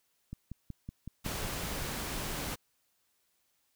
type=click train; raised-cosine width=5 ms; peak=-28 dBFS; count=9; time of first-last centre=0.33-1.823 s; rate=5.36 Hz
type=noise; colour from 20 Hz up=pink; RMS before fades=-37 dBFS; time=1.24-2.56 s; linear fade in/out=20 ms
effects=white hiss -75 dBFS RMS until 3.75 s